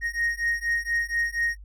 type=beating tone pair; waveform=triangle; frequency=1864.7 / 1868.9 Hz; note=A#6 / A#6; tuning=0 / +4 cents; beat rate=4.2 Hz; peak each=-25 dBFS; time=0.01-1.57 s; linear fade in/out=50 ms; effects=added 50 Hz sine -41 dBFS peak until 1.64 s